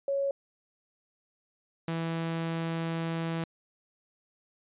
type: tone pair in turn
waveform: sine / sawtooth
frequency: 554.4 / 164.82 Hz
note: C#5 / E3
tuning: 0 / 0 cents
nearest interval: octave + major sixth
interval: 2100 cents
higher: first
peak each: -26 dBFS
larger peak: neither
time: 0.08-0.31 / 1.88-3.44 s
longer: second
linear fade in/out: 2 ms
effects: resampled to 8000 Hz